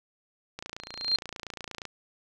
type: click train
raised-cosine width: 0.2 ms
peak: -20 dBFS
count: 37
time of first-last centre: 0.59-1.853 s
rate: 28.5 Hz
type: tone with exponential growth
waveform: sine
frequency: 4186 Hz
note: C8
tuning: in tune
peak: -19 dBFS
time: 0.8-1.16 s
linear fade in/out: 1 ms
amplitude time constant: 77 ms
effects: none